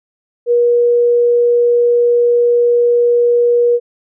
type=tone; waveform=sine; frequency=479 Hz; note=A#4; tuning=47 cents sharp; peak=-8 dBFS; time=0.46-3.8 s; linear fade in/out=50 ms; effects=none